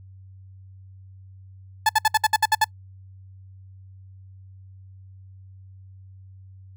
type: tone bursts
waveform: 30% pulse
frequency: 866 Hz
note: A5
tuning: 28 cents flat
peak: -12 dBFS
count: 9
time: 1.86-2.644 s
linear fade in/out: 5 ms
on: 32 ms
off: 62 ms
effects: noise-tail reverb RT60 0.1 s tail -26 dB re dry + added 95 Hz sine -43 dBFS peak until 6.76 s